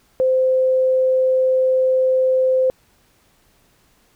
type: tone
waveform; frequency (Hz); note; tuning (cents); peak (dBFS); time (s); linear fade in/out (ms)
sine; 518; C5; -17; -13; 0.2-2.7; 0
effects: pink hiss -58 dBFS RMS until 4.15 s